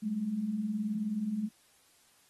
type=beating tone pair; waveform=sine; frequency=195.3 / 214.3 Hz; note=G3 / A3; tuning=-6 / -45 cents; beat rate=19 Hz; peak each=-38 / -31 dBFS; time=0.02-1.49 s; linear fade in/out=20 ms; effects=white hiss -65 dBFS RMS until 2.29 s + AAC 32 kbps